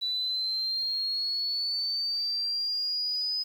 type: linear sweep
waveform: sine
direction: up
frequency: 3951 to 5030 Hz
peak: -27 dBFS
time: 0.01-3.44 s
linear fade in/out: 20 ms
effects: 9-bit